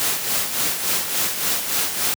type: noise with tremolo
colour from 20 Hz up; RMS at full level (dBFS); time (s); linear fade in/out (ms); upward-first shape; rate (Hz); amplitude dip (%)
white; -20; 0-2.14; 0; sine; 3.5; 55
effects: high-pass 100 Hz 12 dB/octave